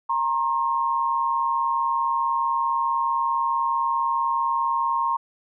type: tone pair together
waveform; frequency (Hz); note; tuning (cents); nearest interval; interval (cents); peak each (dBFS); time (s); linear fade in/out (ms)
sine; 932.3 / 1072.3; A#5 / C6; 0 / +42; major second; 242; -23; 0.09-5.17; 10
effects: none